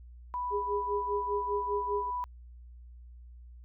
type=tone; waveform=sine; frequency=987.8 Hz; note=B5; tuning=in tune; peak=-31 dBFS; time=0.34-2.24 s; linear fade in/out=0 ms
type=tone with tremolo; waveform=sine; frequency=410.2 Hz; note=G#4; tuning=21 cents flat; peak=-28 dBFS; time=0.5-2.11 s; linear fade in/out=50 ms; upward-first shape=sine; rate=5 Hz; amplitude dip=95%
effects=added 60 Hz sine -47 dBFS peak until 3.64 s